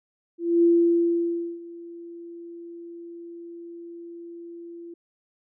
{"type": "tone with ADSR envelope", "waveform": "sine", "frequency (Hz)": 340.5, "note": "F4", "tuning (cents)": -44, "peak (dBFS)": -14, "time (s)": [0.38, 4.94], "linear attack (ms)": 250, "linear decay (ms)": 960, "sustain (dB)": -23, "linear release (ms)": 5, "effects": []}